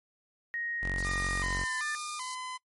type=tone with pitch glide; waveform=sine; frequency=1874 to 1769.8 Hz; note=A#6 to A6; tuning=+9 to +10 cents; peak=-32 dBFS; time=0.54-1.95 s; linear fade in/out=0 ms; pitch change=-99 cents; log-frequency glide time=1.39-1.78 s
type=tone; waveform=sawtooth; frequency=45.95 Hz; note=F#1; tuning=11 cents flat; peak=-29 dBFS; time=0.82-1.65 s; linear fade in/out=20 ms
type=high-pass noise; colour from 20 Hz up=pink; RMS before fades=-43 dBFS; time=0.98-2.35 s; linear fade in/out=5 ms; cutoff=3900 Hz; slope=96 dB/octave
type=tone with vibrato; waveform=sawtooth; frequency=1108.7 Hz; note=C#6; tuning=in tune; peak=-33 dBFS; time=1.04-2.58 s; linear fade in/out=20 ms; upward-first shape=square; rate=1.3 Hz; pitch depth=150 cents each way
effects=noise-tail reverb RT60 0.1 s tail -22 dB re dry + MP3 48 kbps